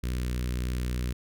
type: tone with notch filter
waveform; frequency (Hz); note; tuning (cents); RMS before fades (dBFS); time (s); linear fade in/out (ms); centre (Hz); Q
sawtooth; 61.74; B1; 0; -30; 0.03-1.13; 10; 780; 0.55
effects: none